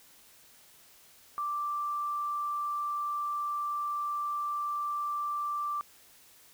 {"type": "tone", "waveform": "sine", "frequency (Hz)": 1174.7, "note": "D6", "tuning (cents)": 0, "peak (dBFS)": -30, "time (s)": [1.38, 5.81], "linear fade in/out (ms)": 0, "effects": ["white hiss -58 dBFS RMS until 6.53 s"]}